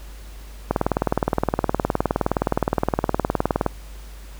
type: click train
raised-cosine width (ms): 1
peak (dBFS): -4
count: 58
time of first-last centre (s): 0.71-3.663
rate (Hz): 19.3
effects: added 50 Hz sine -36 dBFS peak until 4.39 s + pink hiss -47 dBFS RMS until 4.39 s